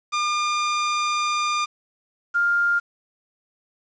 sawtooth / sine tone pair in turn, 1205 / 1402.5 Hz, D6 / F6, +44 / +7 cents, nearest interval minor third, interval 263 cents, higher second, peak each -17 dBFS, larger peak neither, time 0.12-1.66 / 2.34-2.8 s, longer first, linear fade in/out 20 ms, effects resampled to 16000 Hz + 8-bit

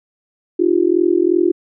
sine tone with amplitude modulation, 349.2 Hz, F4, in tune, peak -7 dBFS, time 0.59-1.52 s, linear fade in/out 10 ms, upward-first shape sine, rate 42.8 Hz, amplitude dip 100%, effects none

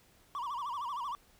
triangle tone with vibrato, 1047 Hz, C6, 1 cent sharp, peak -33 dBFS, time 0.35-1.15 s, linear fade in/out 0 ms, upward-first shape sine, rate 13 Hz, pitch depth 200 cents each way, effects pink hiss -64 dBFS RMS until 1.39 s

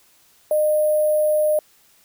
sine tone with sample-and-hold, 610 Hz, D#5, 34 cents flat, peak -15 dBFS, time 0.51-1.59 s, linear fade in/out 2 ms, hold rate 11025 Hz, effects white hiss -56 dBFS RMS until 2.04 s

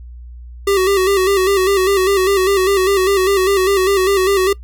square tone with vibrato, 385.4 Hz, G4, 29 cents flat, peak -12 dBFS, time 0.67-4.53 s, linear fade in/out 5 ms, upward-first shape square, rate 5 Hz, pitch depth 56 cents each way, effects noise-tail reverb RT60 0.1 s tail -21 dB re dry + added 60 Hz sine -31 dBFS peak until 4.63 s

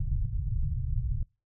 pink low-pass noise, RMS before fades -29 dBFS, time 0-1.23 s, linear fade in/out 5 ms, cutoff 150 Hz, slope 96 dB/octave, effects noise-tail reverb RT60 0.3 s tail -26 dB re dry

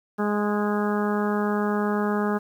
harmonic tone with a mistuned harmonic, 207.8 Hz, G#3, 1 cent sharp, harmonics 1 / 2 / 3 / 4 / 5 / 6 / 7 / 8, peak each -24 / -27 / -34 / -32 / -35 / -33 / -37 / -37 dBFS, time 0.18-2.39 s, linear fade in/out 20 ms, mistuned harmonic 8, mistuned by -16 cents, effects 9-bit

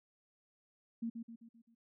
sine tone with echo, 230.2 Hz, A#3, 22 cents flat, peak -35 dBFS, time 1.02-1.1 s, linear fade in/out 10 ms, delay 130 ms, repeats 5, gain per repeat -6 dB, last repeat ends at 1.75 s, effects none

